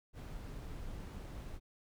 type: noise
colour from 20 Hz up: brown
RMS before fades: -45 dBFS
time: 0.13-1.6 s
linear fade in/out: 50 ms
effects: none